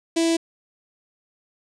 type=tone with notch filter; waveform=sawtooth; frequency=330.6 Hz; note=E4; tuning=5 cents sharp; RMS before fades=-20 dBFS; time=0.16-0.37 s; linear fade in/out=10 ms; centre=1300 Hz; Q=0.59; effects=resampled to 22050 Hz + 7-bit